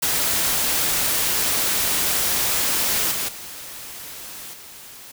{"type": "noise with level steps", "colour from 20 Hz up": "white", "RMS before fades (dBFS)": [-21, -25, -36, -41], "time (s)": [0.02, 5.12], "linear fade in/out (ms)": 10, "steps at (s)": [3.11, 3.28, 4.53], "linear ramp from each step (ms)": 10, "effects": []}